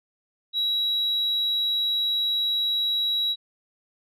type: tone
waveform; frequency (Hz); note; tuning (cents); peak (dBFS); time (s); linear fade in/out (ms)
sine; 3880; B7; -31; -20; 0.53-3.36; 50
effects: tanh soft clip ceiling -19 dBFS